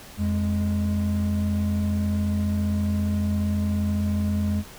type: tone pair together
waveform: triangle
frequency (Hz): 87.31 / 207.3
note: F2 / G#3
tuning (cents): 0 / -3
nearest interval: octave + minor third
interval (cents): 1497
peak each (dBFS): -22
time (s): 0.17-4.64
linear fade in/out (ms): 50
effects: pink hiss -44 dBFS RMS until 4.78 s